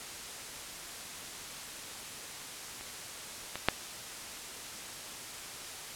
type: clicks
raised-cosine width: 0.3 ms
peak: -28 / -20 / -6 dBFS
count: 3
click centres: 2.81 / 3.556 / 3.686 s
effects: white hiss -43 dBFS RMS until 5.95 s + low-pass 10000 Hz 12 dB/octave